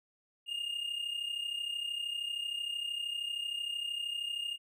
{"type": "tone pair together", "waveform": "triangle", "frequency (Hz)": [2825, 2858], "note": ["F7", "F7"], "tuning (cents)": [19, 39], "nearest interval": "unison", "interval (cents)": 20, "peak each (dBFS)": [-34, -39], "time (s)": [0.46, 4.58], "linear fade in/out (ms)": 50, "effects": []}